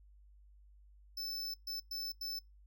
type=tone bursts at uneven times; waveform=square; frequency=5274 Hz; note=E8; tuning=in tune; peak=-39 dBFS; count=4; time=1.17-1.54 / 1.67-1.8 / 1.91-2.12 / 2.21-2.39 s; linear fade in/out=5 ms; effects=noise-tail reverb RT60 0.2 s tail -22 dB re dry + added 50 Hz sine -58 dBFS peak until 2.66 s